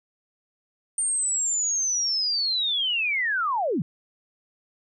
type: linear sweep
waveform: sine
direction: down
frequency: 8870 to 128.9 Hz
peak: -22 dBFS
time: 0.98-3.82 s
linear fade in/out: 2 ms
effects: none